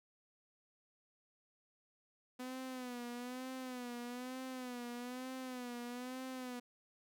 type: tone with vibrato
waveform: sawtooth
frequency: 250 Hz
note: B3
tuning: 21 cents sharp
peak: -39 dBFS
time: 2.39-6.6 s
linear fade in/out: 10 ms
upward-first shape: sine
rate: 1.1 Hz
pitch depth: 69 cents each way
effects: none